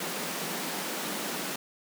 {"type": "high-pass noise", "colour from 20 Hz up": "pink", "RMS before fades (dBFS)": -34, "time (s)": [0, 1.56], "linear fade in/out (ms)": 5, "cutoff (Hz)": 160, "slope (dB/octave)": 96, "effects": []}